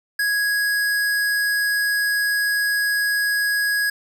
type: tone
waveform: square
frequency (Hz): 1661.2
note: G#6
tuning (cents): 0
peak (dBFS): -19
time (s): 0.19-3.9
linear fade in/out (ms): 5
effects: none